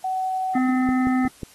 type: tone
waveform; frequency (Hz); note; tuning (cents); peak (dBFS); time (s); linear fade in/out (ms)
sine; 752; F#5; +28; -22; 0.04-0.58; 5
type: harmonic tone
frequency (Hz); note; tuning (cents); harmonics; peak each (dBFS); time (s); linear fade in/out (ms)
256.2; C4; -36; 1 / 3 / 5 / 7 / 8; -18 / -28 / -32 / -35 / -36; 0.55-1.28; 5
type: click train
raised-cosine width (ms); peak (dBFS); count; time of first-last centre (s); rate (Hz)
3; -18; 4; 0.89-1.432; 5.53
effects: white hiss -51 dBFS RMS until 1.54 s + AAC 32 kbps